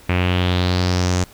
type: tone with low-pass filter sweep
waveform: sawtooth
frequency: 90.2 Hz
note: F#2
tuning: 44 cents flat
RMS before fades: -18 dBFS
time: 0.09-1.24 s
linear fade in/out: 5 ms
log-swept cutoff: 2400 to 6900 Hz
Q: 3.7
effects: pink hiss -46 dBFS RMS until 1.33 s